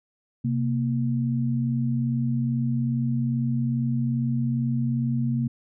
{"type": "tone pair together", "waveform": "sine", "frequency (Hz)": [130.69, 233.1], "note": ["C3", "A#3"], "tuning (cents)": [-2, 0], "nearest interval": "minor seventh", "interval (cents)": 1002, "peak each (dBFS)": [-24, -25], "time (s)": [0.44, 5.48], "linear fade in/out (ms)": 10, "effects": []}